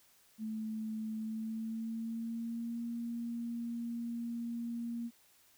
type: tone with pitch glide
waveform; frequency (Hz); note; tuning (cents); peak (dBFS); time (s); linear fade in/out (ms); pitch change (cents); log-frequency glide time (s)
sine; 218.7 to 234.4; A3 to A#3; -10 to +10; -36; 0.38-5.11; 50; +120; 1.16-2.83
effects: white hiss -66 dBFS RMS until 5.57 s